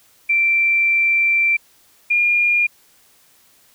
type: tone pair in turn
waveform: sine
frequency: 2349 / 2416 Hz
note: D7 / D7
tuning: 0 / +48 cents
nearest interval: unison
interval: 48 cents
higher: second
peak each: -13 dBFS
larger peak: neither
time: 0.29-1.57 / 2.1-2.67 s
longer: first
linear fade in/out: 10 ms
effects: white hiss -54 dBFS RMS until 3.74 s